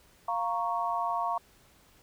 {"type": "chord", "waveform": "sine", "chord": "Bb minor", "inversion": "second", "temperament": "equal", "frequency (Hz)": [698.5, 932.3, 1108.7], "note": ["F5", "Bb5", "Db6"], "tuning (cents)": [0, 0, 0], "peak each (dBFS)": -32, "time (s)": [0.28, 1.38], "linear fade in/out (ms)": 5, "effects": ["pink hiss -61 dBFS RMS until 2.02 s"]}